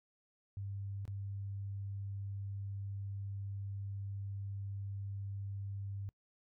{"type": "tone with dropouts", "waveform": "sine", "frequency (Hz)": 99.2, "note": "G2", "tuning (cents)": 21, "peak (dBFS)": -39, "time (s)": [0.57, 6.09], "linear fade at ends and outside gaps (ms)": 0, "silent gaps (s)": [1.053, 1.078], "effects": ["noise-tail reverb RT60 0.1 s tail -25 dB re dry"]}